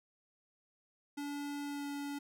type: tone with pitch glide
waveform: square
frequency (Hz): 287.4 to 285.1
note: D4 to C#4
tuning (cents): -37 to +49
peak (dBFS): -39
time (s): 1.17-2.19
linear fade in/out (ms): 10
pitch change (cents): -14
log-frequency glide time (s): 1.64-1.86
effects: none